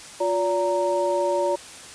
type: tone cluster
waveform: sine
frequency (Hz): 355.3 / 573 / 928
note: F4 / D5 / A#5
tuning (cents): +30 / -43 / -8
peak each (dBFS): -26 / -22 / -26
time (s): 0.2-1.56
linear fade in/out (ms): 10
effects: white hiss -41 dBFS RMS until 1.94 s + resampled to 22050 Hz